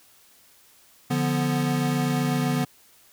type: chord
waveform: square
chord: B diminished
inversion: first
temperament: equal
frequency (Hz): 146.83 / 174.61 / 246.9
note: D3 / F3 / B3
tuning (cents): 0 / 0 / 0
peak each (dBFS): -26 / -30 / -26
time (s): 1.1-2.65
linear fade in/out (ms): 10
effects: white hiss -56 dBFS RMS until 3.12 s